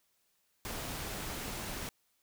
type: noise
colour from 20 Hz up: pink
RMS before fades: -40 dBFS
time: 0.65-1.89 s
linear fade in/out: 0 ms
effects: white hiss -75 dBFS RMS until 2.22 s